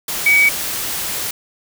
sine tone in noise, 2266 Hz, C#7, 37 cents sharp, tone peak -9 dBFS, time 0.26-0.49 s, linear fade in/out 5 ms, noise white, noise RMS -23 dBFS, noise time 0.08-1.31 s, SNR +11 dB, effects none

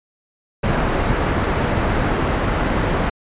pink low-pass noise, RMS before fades -19 dBFS, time 0.63-3.1 s, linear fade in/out 10 ms, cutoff 1700 Hz, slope 12 dB/octave, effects resampled to 8000 Hz

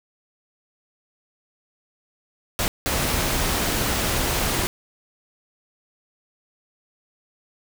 pink noise bursts at uneven times, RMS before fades -23 dBFS, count 2, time 2.59-2.68 / 2.86-4.67 s, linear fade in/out 0 ms, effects none

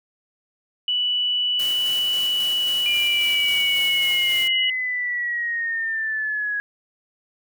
sine tone with pitch glide, 2960 to 2931 Hz, F#7 to F#7, 0 to -17 cents, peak -19 dBFS, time 0.88-4.7 s, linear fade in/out 2 ms, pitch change -17 cents, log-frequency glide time 1.94-3.57 s
white noise with tremolo, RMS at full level -34 dBFS, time 1.59-4.48 s, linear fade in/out 5 ms, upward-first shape square, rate 3.7 Hz, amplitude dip 25%
sine linear sweep, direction down, 2400 to 1661.2 Hz, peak -22 dBFS, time 2.86-6.6 s, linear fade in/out 0 ms
effects none

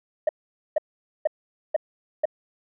sine tone bursts, 616 Hz, D#5, 17 cents flat, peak -15 dBFS, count 5, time 0.27-2.255 s, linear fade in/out 5 ms, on 21 ms, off 470 ms, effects tanh soft clip ceiling -15 dBFS

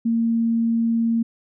sine tone, 229.6 Hz, A#3, 26 cents flat, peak -17 dBFS, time 0.05-1.23 s, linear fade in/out 10 ms, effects none

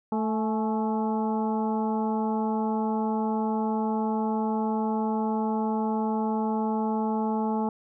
harmonic tone with a mistuned harmonic, 220 Hz, A3, in tune, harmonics 1 / 2 / 3 / 4 / 5 / 6, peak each -26 / -32 / -38 / -30 / -41 / -46 dBFS, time 0.12-7.69 s, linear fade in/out 2 ms, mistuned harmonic 4, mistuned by -46 cents, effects none

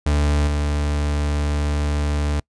40% pulse tone with level steps, 73.42 Hz, D2, in tune, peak -15 / -18 dBFS, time 0.06-2.4 s, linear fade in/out 5 ms, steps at 0.47 s, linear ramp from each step 5 ms, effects noise-tail reverb RT60 0.1 s tail -26 dB re dry + resampled to 22050 Hz

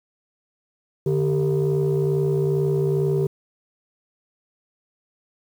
sine tone cluster, 147.6 / 390.1 / 452.4 Hz, D3 / G4 / A4, +9 / -8 / +48 cents, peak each -20 / -20 / -27 dBFS, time 1.06-3.27 s, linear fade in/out 5 ms, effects tanh soft clip ceiling -13 dBFS + 8-bit

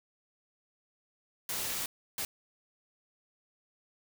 white noise bursts at uneven times, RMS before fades -35 dBFS, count 2, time 1.49-1.86 / 2.18-2.25 s, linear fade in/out 2 ms, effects none

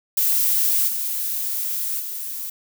violet noise with level steps, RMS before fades -19 / -25 / -30 dBFS, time 0.17-2.5 s, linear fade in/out 5 ms, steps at 0.87 / 1.99 s, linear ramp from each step 20 ms, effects none

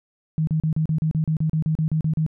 sine tone bursts, 157.4 Hz, D#3, 20 cents sharp, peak -18 dBFS, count 15, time 0.38-2.264 s, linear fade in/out 0 ms, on 92 ms, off 36 ms, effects none

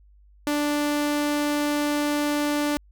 sawtooth tone, 293.7 Hz, D4, in tune, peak -18 dBFS, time 0.47-2.77 s, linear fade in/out 0 ms, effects added 50 Hz sine -51 dBFS peak until 2.91 s

